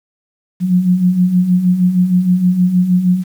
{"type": "beating tone pair", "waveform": "sine", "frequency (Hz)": [176.2, 182.6], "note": ["F3", "F#3"], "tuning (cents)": [16, -23], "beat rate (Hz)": 6.4, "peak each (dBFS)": [-17, -10], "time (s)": [0.6, 3.24], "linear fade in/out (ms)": 50, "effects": ["7-bit"]}